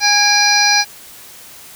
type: harmonic tone with a mistuned harmonic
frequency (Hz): 823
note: G#5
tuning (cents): -16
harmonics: 1 / 2 / 3 / 5 / 6 / 7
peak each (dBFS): -17 / -17 / -17 / -17 / -17 / -17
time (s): 0-0.85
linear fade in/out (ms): 50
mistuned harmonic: 3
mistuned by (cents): -60
effects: white hiss -38 dBFS RMS until 1.75 s